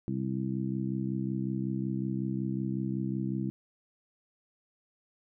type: harmonic tone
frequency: 65.41 Hz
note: C2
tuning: in tune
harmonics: 2 / 3 / 4 / 5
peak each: -34 / -33 / -38 / -37 dBFS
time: 0.08-3.5 s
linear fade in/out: 0 ms
effects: none